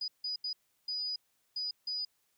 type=tone bursts at uneven times; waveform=sine; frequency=4947 Hz; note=D#8; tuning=11 cents flat; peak=-33 dBFS; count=6; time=0.01-0.08 / 0.24-0.36 / 0.44-0.53 / 0.88-1.16 / 1.56-1.71 / 1.87-2.05 s; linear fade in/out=5 ms; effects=white hiss -75 dBFS RMS until 2.37 s